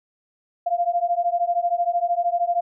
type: beating tone pair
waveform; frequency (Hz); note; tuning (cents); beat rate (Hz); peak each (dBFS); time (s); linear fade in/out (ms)
sine; 689 / 702; F5 / F5; -24 / +9; 13; -22; 0.66-2.61; 10
effects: none